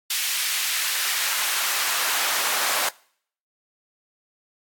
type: noise with high-pass filter sweep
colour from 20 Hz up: pink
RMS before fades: -24 dBFS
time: 0.1-2.89 s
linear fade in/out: 5 ms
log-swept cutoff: 2600 to 840 Hz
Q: 0.91
effects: noise-tail reverb RT60 0.6 s tail -24 dB re dry + AAC 64 kbps